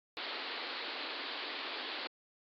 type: band-pass noise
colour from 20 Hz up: white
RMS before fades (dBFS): -41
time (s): 0.17-2.07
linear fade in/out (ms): 0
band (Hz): 250 to 4600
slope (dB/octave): 96
effects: AAC 64 kbps